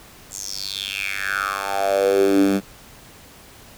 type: tone with high-pass filter sweep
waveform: 10% pulse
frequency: 98.4 Hz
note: G2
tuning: 7 cents sharp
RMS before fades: -21 dBFS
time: 0.3-2.61 s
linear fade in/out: 50 ms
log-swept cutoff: 7500 to 210 Hz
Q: 6.1
effects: pink hiss -45 dBFS RMS until 3.77 s